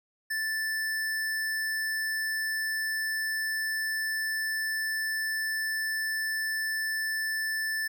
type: tone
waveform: square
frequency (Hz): 1760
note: A6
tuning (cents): 0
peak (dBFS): -29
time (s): 0.3-7.88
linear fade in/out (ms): 10
effects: none